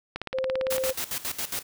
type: click train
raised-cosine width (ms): 0.3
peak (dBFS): -15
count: 14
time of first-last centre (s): 0.16-0.894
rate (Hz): 17.7
type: tone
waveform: sine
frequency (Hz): 523.3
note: C5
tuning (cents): 0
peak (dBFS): -25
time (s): 0.33-0.93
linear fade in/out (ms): 20
type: noise with tremolo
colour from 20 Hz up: white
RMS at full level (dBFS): -30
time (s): 0.7-1.63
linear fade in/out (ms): 10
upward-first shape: square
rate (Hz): 7.3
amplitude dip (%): 80
effects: none